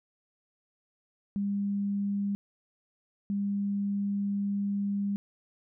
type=tone bursts at uneven times; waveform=sine; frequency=200.9 Hz; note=G3; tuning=43 cents sharp; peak=-27 dBFS; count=2; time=1.36-2.35 / 3.3-5.16 s; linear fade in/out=0 ms; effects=none